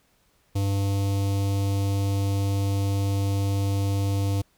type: tone with notch filter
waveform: square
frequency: 99 Hz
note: G2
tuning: 18 cents sharp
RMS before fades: -24 dBFS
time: 0.55-4.42 s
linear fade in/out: 10 ms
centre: 1600 Hz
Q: 0.68
effects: pink hiss -65 dBFS RMS until 4.57 s